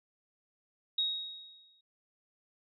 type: tone with exponential decay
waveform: sine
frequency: 3773 Hz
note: A#7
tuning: 20 cents sharp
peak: -26 dBFS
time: 0.98-1.81 s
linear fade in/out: 5 ms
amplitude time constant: 180 ms
effects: none